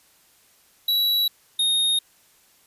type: tone pair in turn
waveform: square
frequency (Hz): 3914 / 3711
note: B7 / A#7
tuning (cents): -16 / -9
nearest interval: minor second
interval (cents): 93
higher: first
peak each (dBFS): -19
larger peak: neither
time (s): 0.88-1.28 / 1.59-1.99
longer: neither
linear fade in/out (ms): 5
effects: white hiss -58 dBFS RMS until 2.66 s + resampled to 32000 Hz